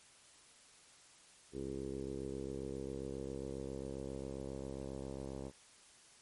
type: tone with low-pass filter sweep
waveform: 10% pulse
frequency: 67.4 Hz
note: C#2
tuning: 48 cents flat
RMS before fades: -43 dBFS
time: 1.52-5.52 s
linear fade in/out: 50 ms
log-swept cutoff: 400 to 630 Hz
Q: 3.8
effects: white hiss -62 dBFS RMS until 6.21 s + MP3 48 kbps